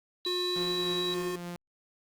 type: tone with pitch glide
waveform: sine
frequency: 3935 to 3906 Hz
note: B7 to B7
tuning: -7 to -20 cents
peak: -31 dBFS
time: 0.25-1.14 s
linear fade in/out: 0 ms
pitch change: -13 cents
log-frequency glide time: 0.7-0.88 s
type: tone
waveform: square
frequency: 359.8 Hz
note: F#4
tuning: 48 cents flat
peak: -32 dBFS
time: 0.26-1.36 s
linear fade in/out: 5 ms
type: tone with tremolo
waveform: sawtooth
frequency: 174.61 Hz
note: F3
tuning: in tune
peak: -32 dBFS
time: 0.56-1.56 s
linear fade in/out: 0 ms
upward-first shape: triangle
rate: 3.5 Hz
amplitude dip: 40%
effects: Opus 48 kbps